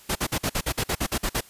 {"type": "noise bursts", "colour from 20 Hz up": "pink", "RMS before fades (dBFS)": -25, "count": 12, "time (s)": [0.09, 1.409], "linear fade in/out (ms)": 10, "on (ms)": 65, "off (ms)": 49, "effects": ["white hiss -51 dBFS RMS until 1.49 s", "resampled to 32000 Hz"]}